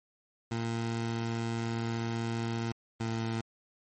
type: tone pair in turn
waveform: 20% pulse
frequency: 115.2 / 113.48 Hz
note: A#2 / A#2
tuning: -20 / -46 cents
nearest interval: unison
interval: 26 cents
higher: first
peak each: -26 dBFS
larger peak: neither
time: 0.51-2.72 / 3-3.41 s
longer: first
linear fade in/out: 5 ms
effects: MP3 32 kbps